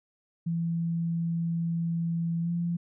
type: tone with pitch glide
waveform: sine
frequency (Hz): 167.5 to 171.32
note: E3 to F3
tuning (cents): +28 to -33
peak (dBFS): -26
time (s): 0.46-2.77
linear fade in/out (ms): 10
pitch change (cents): +39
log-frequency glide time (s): 2.42-2.5
effects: none